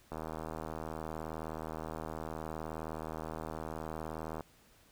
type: click train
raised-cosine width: 1 ms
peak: -26 dBFS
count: 341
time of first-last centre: 0.12-4.408 s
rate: 79.3 Hz
effects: pink hiss -64 dBFS RMS until 4.91 s